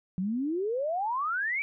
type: exponential sweep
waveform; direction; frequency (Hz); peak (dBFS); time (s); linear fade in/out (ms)
sine; up; 176.4 to 2349; -27; 0.18-1.62; 0
effects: none